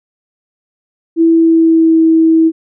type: tone with pitch glide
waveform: sine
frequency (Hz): 329.6 to 323.8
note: E4 to E4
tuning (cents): 0 to -31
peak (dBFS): -5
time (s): 1.16-2.52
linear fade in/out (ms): 50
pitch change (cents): -31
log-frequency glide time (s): 1.28-2
effects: none